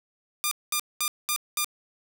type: tone bursts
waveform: 5% pulse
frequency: 1202 Hz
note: D6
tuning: 40 cents sharp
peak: -12 dBFS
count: 5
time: 0.44-1.645 s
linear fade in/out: 0 ms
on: 73 ms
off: 210 ms
effects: none